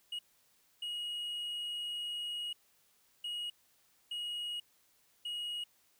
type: tone bursts at uneven times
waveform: triangle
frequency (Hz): 2890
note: F#7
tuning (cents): -41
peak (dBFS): -35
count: 5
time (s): 0.12-0.19 / 0.82-2.53 / 3.24-3.5 / 4.11-4.6 / 5.25-5.64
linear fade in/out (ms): 5
effects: white hiss -70 dBFS RMS until 5.99 s